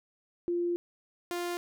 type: tone pair in turn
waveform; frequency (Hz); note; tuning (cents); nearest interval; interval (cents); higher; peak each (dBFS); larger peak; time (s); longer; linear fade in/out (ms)
sine / sawtooth; 347.6 / 349.8; F4 / F4; -8 / +3; unison; 11; second; -27 / -28; first; 0.48-0.76 / 1.31-1.57; first; 0
effects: none